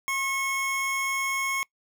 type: tone pair together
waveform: square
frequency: 1076.4 / 2188 Hz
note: C6 / C#7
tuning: +49 / -23 cents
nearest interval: octave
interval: 1228 cents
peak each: -31 / -28 dBFS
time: 0.08-1.63 s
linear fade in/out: 0 ms
effects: noise-tail reverb RT60 0.1 s tail -24 dB re dry